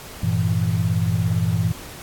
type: chord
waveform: sine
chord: E diminished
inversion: first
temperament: equal with one note detuned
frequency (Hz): 98 / 115.47 / 164.81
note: G2 / Bb2 / E3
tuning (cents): 0 / -16 / 0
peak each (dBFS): -22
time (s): 0.23-1.72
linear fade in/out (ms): 5
effects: pink hiss -38 dBFS RMS until 2.02 s + AAC 64 kbps